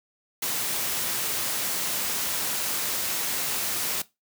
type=noise; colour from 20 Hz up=white; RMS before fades=-28 dBFS; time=0.42-4.02 s; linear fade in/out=5 ms; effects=noise-tail reverb RT60 0.2 s tail -18 dB re dry + high-pass 100 Hz 12 dB/octave